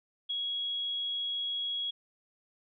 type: tone with ADSR envelope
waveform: sine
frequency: 3322 Hz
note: G#7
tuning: in tune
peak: -29 dBFS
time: 0.29-1.91 s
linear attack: 15 ms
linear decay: 10 ms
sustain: -2 dB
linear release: 10 ms
effects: none